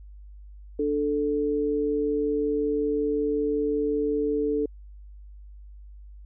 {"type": "tone pair together", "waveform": "sine", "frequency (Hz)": [294.6, 440], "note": ["D4", "A4"], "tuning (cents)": [6, 0], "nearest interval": "perfect fifth", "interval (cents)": 694, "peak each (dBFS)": [-27, -24], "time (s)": [0.79, 4.66], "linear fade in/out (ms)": 5, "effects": ["added 50 Hz sine -42 dBFS peak until 6.25 s"]}